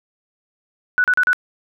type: tone bursts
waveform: sine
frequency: 1480 Hz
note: F#6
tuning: in tune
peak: -12 dBFS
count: 4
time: 0.98-1.331 s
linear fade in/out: 0 ms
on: 60 ms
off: 37 ms
effects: none